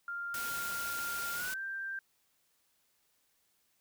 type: tone with pitch glide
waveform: sine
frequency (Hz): 1396.9 to 1577.1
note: F6 to G6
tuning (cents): 0 to +10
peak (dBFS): -36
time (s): 0.08-1.99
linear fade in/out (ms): 2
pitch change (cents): +210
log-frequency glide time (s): 1.34-1.59
type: noise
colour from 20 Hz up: white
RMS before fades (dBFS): -41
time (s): 0.34-1.54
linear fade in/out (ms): 2
effects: white hiss -74 dBFS RMS until 3.8 s